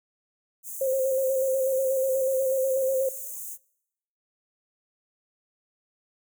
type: high-pass noise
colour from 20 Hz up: white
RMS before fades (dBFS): -37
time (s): 0.63-3.58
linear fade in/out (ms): 50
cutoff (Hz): 6300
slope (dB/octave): 96
type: tone with vibrato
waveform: sine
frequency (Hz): 529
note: C5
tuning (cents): +19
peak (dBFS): -22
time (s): 0.81-3.09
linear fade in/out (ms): 5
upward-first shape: square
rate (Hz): 8.2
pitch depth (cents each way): 26
effects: noise-tail reverb RT60 0.8 s tail -24 dB re dry